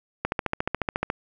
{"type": "click train", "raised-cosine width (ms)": 0.5, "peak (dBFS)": -9, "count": 13, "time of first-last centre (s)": [0.25, 1.101], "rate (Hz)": 14.1, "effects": []}